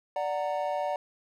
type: chord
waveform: triangle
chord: D augmented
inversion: none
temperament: equal with one note detuned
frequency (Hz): 587.3 / 740 / 925.4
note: D5 / F#5 / A#5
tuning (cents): 0 / 0 / -13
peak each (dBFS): -29 / -30 / -33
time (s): 0.16-0.96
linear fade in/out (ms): 2
effects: none